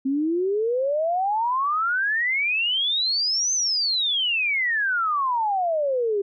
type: exponential two-way sweep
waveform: sine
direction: up then down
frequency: 261.6 to 6290 to 389.7 Hz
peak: -20 dBFS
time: 0.05-6.22 s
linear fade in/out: 10 ms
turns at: 3.53 s
effects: none